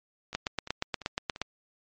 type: two click trains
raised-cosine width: 0.2 ms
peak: -11 / -23 dBFS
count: 10 / 4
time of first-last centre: 0.35-1.416 / 0.33-1.361 s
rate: 8.44 / 2.91 Hz
effects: low-pass 6000 Hz 12 dB/octave + MP3 48 kbps